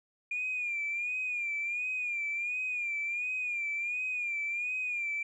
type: tone with vibrato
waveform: sine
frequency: 2417 Hz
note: D7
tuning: 49 cents sharp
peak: -30 dBFS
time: 0.31-5.23 s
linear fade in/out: 5 ms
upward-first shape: sine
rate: 1.4 Hz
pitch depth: 72 cents each way
effects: tanh soft clip ceiling -26 dBFS